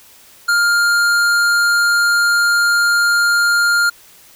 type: tone with hard clipping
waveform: sine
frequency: 1405 Hz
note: F6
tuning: 10 cents sharp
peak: -13 dBFS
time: 0.48-3.9 s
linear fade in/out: 10 ms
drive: 14 dB
effects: white hiss -45 dBFS RMS until 4.35 s